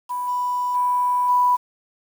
sine tone with level steps, 987.8 Hz, B5, in tune, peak -23 / -20 / -17 / -14 dBFS, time 0.09-1.57 s, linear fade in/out 20 ms, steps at 0.27 / 0.74 / 1.28 s, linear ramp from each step 20 ms, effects 7-bit

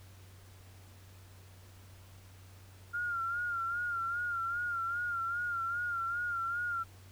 sine tone with vibrato, 1396.9 Hz, F6, in tune, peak -32 dBFS, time 2.93-6.84 s, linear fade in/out 20 ms, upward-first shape sine, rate 2.5 Hz, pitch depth 57 cents each way, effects added 94 Hz sine -53 dBFS peak until 7.11 s + pink hiss -60 dBFS RMS until 7.11 s

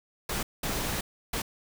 pink noise bursts at uneven times, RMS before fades -31 dBFS, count 3, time 0.29-0.43 / 0.63-1.01 / 1.33-1.42 s, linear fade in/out 5 ms, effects none

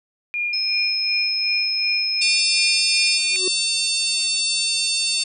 sine tone with tremolo, 2419 Hz, D#7, 49 cents flat, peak -20 dBFS, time 0.34-3.36 s, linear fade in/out 0 ms, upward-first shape sine, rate 2.7 Hz, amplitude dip 65%
sine tone, 5160 Hz, E8, 38 cents flat, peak -20 dBFS, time 0.53-3.18 s, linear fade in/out 5 ms
harmonic tone, 901 Hz, A5, 41 cents sharp, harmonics 3 / 4 / 5 / 6 / 7 / 8 / 9 / 10, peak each -27 / -27 / -22 / -32 / -34 / -31 / -30 / -29 dBFS, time 2.21-5.24 s, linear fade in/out 10 ms
triangle tone with exponential growth, 370 Hz, F#4, in tune, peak -18 dBFS, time 3.25-3.48 s, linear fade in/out 2 ms, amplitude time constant 50 ms
effects none

